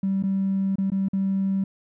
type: tone with dropouts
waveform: triangle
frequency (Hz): 193.7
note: G3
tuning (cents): -20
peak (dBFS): -17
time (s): 0.03-1.64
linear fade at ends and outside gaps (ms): 5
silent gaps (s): 0.226-0.236 / 0.757-0.783 / 0.902-0.918 / 1.085-1.132
effects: tanh soft clip ceiling -18 dBFS